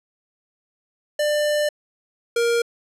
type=tone pair in turn; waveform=square; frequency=595 / 469.1 Hz; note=D5 / A#4; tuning=+22 / +11 cents; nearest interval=major third; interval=411 cents; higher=first; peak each=-19 / -18 dBFS; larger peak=second; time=1.19-1.69 / 2.36-2.62 s; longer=first; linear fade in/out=5 ms; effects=low-pass 11000 Hz 12 dB/octave